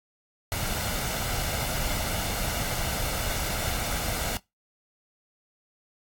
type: noise with comb filter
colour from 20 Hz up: pink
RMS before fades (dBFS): -29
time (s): 0.52-4.37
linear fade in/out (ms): 0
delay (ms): 1.4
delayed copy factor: +0.5
effects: noise-tail reverb RT60 0.2 s tail -22 dB re dry + AAC 64 kbps

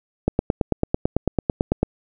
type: click train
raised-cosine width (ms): 2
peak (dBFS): -4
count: 15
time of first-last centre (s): 0.28-1.83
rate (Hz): 9.03
effects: none

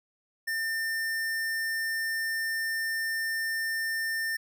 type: tone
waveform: square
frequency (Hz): 1800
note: A6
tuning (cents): +39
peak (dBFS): -29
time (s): 0.47-4.37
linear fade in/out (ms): 10
effects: none

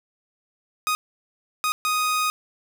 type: tone bursts at uneven times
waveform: sawtooth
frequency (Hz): 1246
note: D#6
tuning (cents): +2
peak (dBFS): -17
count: 3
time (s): 0.87-0.95 / 1.64-1.72 / 1.85-2.3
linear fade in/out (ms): 0
effects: none

